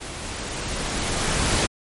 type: noise with level ramp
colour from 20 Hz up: pink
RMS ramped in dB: -34 to -20 dBFS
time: 0-1.67 s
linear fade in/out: 20 ms
effects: MP3 48 kbps